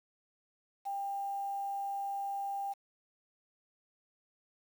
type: tone with quantisation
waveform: sine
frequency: 795 Hz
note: G5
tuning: 24 cents sharp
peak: -34 dBFS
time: 0.85-2.74 s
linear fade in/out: 20 ms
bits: 9
effects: none